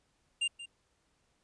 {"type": "tone with echo", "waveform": "square", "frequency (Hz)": 2794, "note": "F7", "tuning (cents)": 0, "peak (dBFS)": -29, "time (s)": [0.41, 0.48], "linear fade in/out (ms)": 10, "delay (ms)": 180, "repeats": 1, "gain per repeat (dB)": -14, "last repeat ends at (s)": 0.66, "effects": ["pink hiss -74 dBFS RMS until 1.43 s", "resampled to 22050 Hz"]}